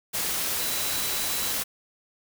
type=tone in noise; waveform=sine; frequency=3951 Hz; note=B7; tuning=in tune; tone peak=-36 dBFS; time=0.58-1.53 s; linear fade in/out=20 ms; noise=white; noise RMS=-28 dBFS; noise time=0.13-1.64 s; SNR=-11 dB; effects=none